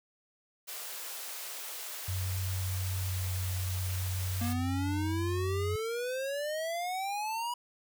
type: high-pass noise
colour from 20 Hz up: white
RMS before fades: -41 dBFS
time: 0.67-4.54 s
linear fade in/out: 20 ms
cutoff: 420 Hz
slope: 24 dB/octave
type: tone with vibrato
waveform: sine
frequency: 92.6 Hz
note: F#2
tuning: 2 cents sharp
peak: -31 dBFS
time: 2.08-5.76 s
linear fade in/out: 5 ms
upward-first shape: sine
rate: 0.47 Hz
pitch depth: 15 cents each way
type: exponential sweep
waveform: square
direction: up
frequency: 233.1 to 977 Hz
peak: -33 dBFS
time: 4.41-7.54 s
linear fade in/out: 5 ms
effects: none